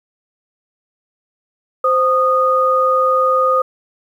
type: tone pair together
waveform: sine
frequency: 520 / 1233.8 Hz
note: C5 / D#6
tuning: -11 / -15 cents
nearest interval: octave + minor third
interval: 1496 cents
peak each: -15 / -13 dBFS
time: 1.84-3.62 s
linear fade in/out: 5 ms
effects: 8-bit